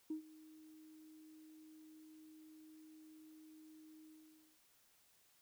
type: tone with ADSR envelope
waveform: sine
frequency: 312.5 Hz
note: D#4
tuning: 8 cents sharp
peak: -37 dBFS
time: 0.1-4.59 s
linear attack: 6 ms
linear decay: 110 ms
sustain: -20 dB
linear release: 530 ms
effects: tanh soft clip ceiling -34 dBFS + white hiss -72 dBFS RMS until 5.41 s